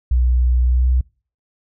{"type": "tone with pitch glide", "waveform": "sine", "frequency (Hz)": [61.7, 63.18], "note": ["B1", "B1"], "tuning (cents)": [-1, 40], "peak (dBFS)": -11, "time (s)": [0.11, 1.01], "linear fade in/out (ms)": 5, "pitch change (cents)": 41, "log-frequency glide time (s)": [0.66, 0.88], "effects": ["noise-tail reverb RT60 0.4 s tail -26 dB re dry", "tanh soft clip ceiling -8 dBFS"]}